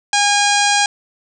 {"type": "harmonic tone", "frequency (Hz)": 815, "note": "G#5", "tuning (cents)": -33, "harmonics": [1, 2, 3, 4, 5, 6, 7, 8, 9, 10], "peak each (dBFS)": [-16, -19, -21, -22, -23, -24, -24, -25, -26, -26], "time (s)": [0.13, 0.86], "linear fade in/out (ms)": 2, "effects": []}